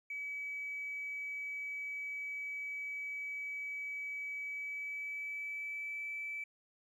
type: tone with pitch glide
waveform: triangle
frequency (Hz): 2284 to 2312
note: D7 to D7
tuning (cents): -49 to -28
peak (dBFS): -35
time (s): 0.1-6.44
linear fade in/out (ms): 5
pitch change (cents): +21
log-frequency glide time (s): 4.44-6.15
effects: tanh soft clip ceiling -36 dBFS